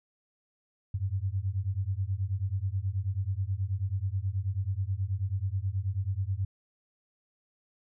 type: beating tone pair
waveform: sine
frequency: 92.1 / 101.4 Hz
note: F#2 / G#2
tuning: -7 / -41 cents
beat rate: 9.3 Hz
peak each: -31 / -31 dBFS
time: 0.94-6.45 s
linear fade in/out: 5 ms
effects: none